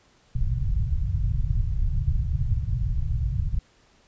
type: low-pass noise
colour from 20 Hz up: pink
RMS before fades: -24 dBFS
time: 0.35-3.59 s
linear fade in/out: 5 ms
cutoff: 140 Hz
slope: 48 dB/octave
effects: pink hiss -60 dBFS RMS until 4.07 s + resampled to 16000 Hz